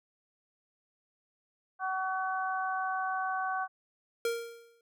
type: harmonic tone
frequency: 377.2 Hz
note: F#4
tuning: 33 cents sharp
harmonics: 2 / 3 / 4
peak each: -33 / -35 / -36 dBFS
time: 1.79-3.68 s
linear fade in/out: 50 ms
type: tone with exponential decay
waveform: square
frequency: 465.5 Hz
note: A#4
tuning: 2 cents flat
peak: -27 dBFS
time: 4.25-4.81 s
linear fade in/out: 2 ms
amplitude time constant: 120 ms
effects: none